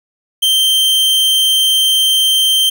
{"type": "tone", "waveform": "45% pulse", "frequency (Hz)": 3136, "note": "G7", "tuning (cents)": 0, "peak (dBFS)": -9, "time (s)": [0.42, 2.7], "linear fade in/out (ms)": 10, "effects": []}